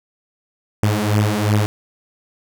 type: beating tone pair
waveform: sawtooth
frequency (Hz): 103.83 / 106.63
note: G#2 / G#2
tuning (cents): 0 / +46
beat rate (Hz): 2.8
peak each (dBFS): -14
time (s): 0.83-1.66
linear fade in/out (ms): 0
effects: none